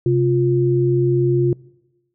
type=tone pair together; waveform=sine; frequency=131.92 / 351.3 Hz; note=C3 / F4; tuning=+15 / +10 cents; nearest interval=octave + perfect fourth; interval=1695 cents; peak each=-16 dBFS; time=0.06-1.53 s; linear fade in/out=2 ms; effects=noise-tail reverb RT60 1.0 s tail -24 dB re dry